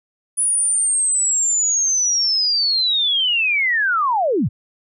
sine linear sweep, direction down, 9920 to 74.8 Hz, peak -15 dBFS, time 0.37-4.49 s, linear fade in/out 20 ms, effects none

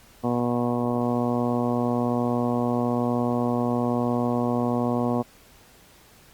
harmonic tone, 121.1 Hz, B2, 34 cents flat, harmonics 1 / 2 / 3 / 4 / 5 / 6 / 7 / 8 / 9, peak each -30 / -24 / -32 / -30 / -32 / -32 / -37 / -37 / -36 dBFS, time 0.23-5.23 s, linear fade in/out 20 ms, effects pink hiss -53 dBFS RMS until 6.33 s + Opus 48 kbps

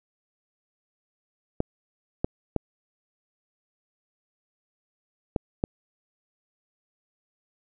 clicks, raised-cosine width 2 ms, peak -10 dBFS, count 5, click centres 1.604 / 2.245 / 2.563 / 5.362 / 5.639 s, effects none

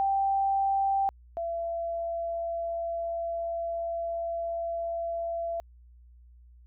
sine tone pair in turn, 784 / 674.3 Hz, G5 / E5, 0 / +39 cents, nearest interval minor third, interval 261 cents, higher first, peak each -23 / -29 dBFS, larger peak first, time 0-1.09 / 1.37-5.6 s, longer second, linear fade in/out 0 ms, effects added 60 Hz sine -51 dBFS peak until 6.66 s

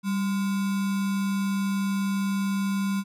sine tone with sample-and-hold, 196 Hz, G3, in tune, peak -23 dBFS, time 0.03-3.04 s, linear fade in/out 50 ms, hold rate 1225 Hz, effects resampled to 32000 Hz

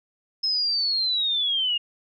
sine linear sweep, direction down, 5190 to 2815 Hz, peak -21 dBFS, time 0.43-1.78 s, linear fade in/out 10 ms, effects none

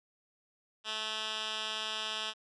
10% pulse tone with band-pass filter, 217.3 Hz, A3, 21 cents flat, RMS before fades -37 dBFS, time 0.84-2.34 s, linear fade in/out 50 ms, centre 3300 Hz, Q 1.8, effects resampled to 24000 Hz

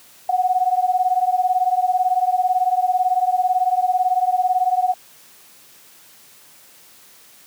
sine beating tone pair, 729 / 747 Hz, F#5 / F#5, -26 / +16 cents, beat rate 18 Hz, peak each -18 / -19 dBFS, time 0.29-4.94 s, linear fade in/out 5 ms, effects white hiss -48 dBFS RMS until 7.46 s + high-pass 100 Hz 12 dB/octave

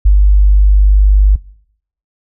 sine tone, 49.84 Hz, G1, 29 cents sharp, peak -3 dBFS, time 0.05-1.36 s, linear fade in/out 10 ms, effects noise-tail reverb RT60 0.7 s tail -22 dB re dry

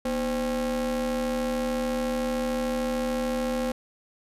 square ring-modulated tone, 138.59 Hz, C#3, in tune, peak -23 dBFS, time 0.05-3.72 s, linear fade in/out 5 ms, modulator 379 Hz, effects resampled to 32000 Hz

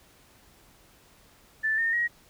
sine tone with pitch steps, 1760 / 1826.3 / 1895.1 Hz, A6 / A#6 / A#6, 0 / -36 / +28 cents, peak -23 dBFS, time 1.63-2.08 s, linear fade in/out 20 ms, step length 150 ms, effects pink hiss -58 dBFS RMS until 2.29 s

